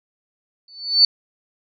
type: tone with exponential growth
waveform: sine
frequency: 4497 Hz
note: C#8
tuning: 24 cents sharp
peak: -6 dBFS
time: 0.68-1.05 s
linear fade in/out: 2 ms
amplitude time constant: 79 ms
effects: none